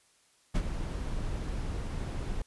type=noise with ADSR envelope; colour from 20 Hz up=brown; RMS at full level=-25 dBFS; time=0.54-2.42 s; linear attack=18 ms; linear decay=52 ms; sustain=-9 dB; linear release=3 ms; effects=white hiss -66 dBFS RMS until 2.46 s + resampled to 24000 Hz